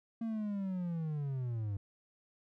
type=linear sweep; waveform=triangle; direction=down; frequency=230.3 to 96.9 Hz; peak=-32 dBFS; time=0.21-1.77 s; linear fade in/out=5 ms; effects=none